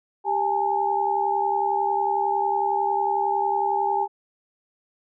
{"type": "tone cluster", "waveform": "sine", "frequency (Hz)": [395.7, 823, 894], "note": ["G4", "G#5", "A5"], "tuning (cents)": [16, -16, 27], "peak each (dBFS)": [-28, -22, -26], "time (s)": [0.24, 4.08], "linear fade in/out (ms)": 50, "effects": []}